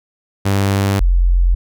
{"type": "tone pair in turn", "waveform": ["sawtooth", "sine"], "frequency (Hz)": [98.8, 44.01], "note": ["G2", "F1"], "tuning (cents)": [14, 14], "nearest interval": "octave + major second", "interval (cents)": 1400, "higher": "first", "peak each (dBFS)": -9, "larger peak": "neither", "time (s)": [[0.45, 1], [1, 1.55]], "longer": "neither", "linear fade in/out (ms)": 10, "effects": []}